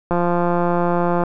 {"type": "click train", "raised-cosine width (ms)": 1, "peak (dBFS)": -6, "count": 197, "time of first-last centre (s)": [0.11, 1.236], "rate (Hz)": 174, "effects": []}